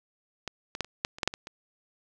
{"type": "clicks", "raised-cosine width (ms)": 0.2, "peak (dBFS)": [-16, -18, -11, -29, -9, -26, -9, -6, -20, -23], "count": 10, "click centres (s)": [0.477, 0.751, 0.807, 0.846, 1.049, 1.185, 1.232, 1.276, 1.339, 1.471], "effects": []}